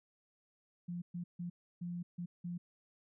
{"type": "tone bursts at uneven times", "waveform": "sine", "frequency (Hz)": 174.61, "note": "F3", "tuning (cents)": 0, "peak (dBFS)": -38, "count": 6, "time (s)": [[0.88, 1.02], [1.14, 1.24], [1.39, 1.5], [1.81, 2.03], [2.18, 2.26], [2.44, 2.58]], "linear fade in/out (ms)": 10, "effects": []}